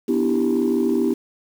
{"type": "chord", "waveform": "sine", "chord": "E minor seventh", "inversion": "second", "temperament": "equal with one note detuned", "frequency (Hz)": [246.9, 293.7, 326.8, 392], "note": ["B3", "D4", "E4", "G4"], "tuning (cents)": [0, 0, -15, 0], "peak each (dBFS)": [-20, -24, -21, -21], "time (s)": [0.08, 1.14], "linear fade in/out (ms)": 10, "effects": ["tanh soft clip ceiling -11 dBFS", "7-bit"]}